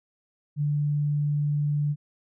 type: tone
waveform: sine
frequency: 146.83 Hz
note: D3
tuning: in tune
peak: -22 dBFS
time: 0.56-1.96 s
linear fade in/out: 50 ms
effects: none